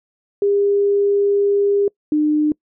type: tone pair in turn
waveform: sine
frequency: 403.3 / 302.1 Hz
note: G4 / D4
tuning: +49 / +49 cents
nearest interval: perfect fourth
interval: 500 cents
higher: first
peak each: -13 dBFS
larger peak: neither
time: 0.42-1.88 / 2.12-2.52 s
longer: first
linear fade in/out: 2 ms
effects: noise-tail reverb RT60 0.1 s tail -26 dB re dry